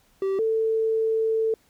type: tone pair in turn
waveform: triangle / sine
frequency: 387.2 / 444.6 Hz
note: G4 / A4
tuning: -21 / +18 cents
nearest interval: major second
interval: 239 cents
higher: second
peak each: -20 dBFS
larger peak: neither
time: 0.22-0.39 / 0.39-1.54 s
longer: second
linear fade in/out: 2 ms
effects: pink hiss -62 dBFS RMS until 1.69 s